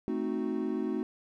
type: chord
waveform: triangle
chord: A diminished seventh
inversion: none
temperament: equal with one note detuned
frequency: 220 / 261.6 / 311.1 / 368.9 Hz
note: A3 / C4 / Eb4 / Gb4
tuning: 0 / 0 / 0 / -5 cents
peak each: -33 dBFS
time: 0.08-1.03 s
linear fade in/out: 0 ms
effects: none